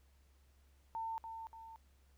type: tone with echo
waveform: sine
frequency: 901 Hz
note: A5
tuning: 41 cents sharp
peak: -38 dBFS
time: 0.95-1.18 s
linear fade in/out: 0 ms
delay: 290 ms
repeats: 2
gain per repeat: -6 dB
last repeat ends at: 1.76 s
effects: added 68 Hz sine -65 dBFS peak until 2.17 s + pink hiss -75 dBFS RMS until 2.17 s